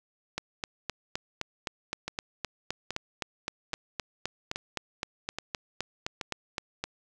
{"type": "two click trains", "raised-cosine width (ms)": 0.2, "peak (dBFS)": [-16, -14], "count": [6, 26], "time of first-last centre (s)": [[2.08, 6.212], [0.38, 6.84]], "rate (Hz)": [1.21, 3.87], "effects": []}